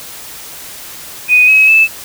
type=tone with pitch steps; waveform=sine; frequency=2489 / 2556 / 2625 Hz; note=D#7 / D#7 / E7; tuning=0 / +46 / -8 cents; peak=-4 dBFS; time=1.28-1.88 s; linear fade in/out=50 ms; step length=200 ms; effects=white hiss -30 dBFS RMS until 2.04 s